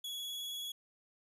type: tone with vibrato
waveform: 40% pulse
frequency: 3363 Hz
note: G#7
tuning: 21 cents sharp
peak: -38 dBFS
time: 0.04-0.72 s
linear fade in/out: 5 ms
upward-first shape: sine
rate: 19 Hz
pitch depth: 18 cents each way
effects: none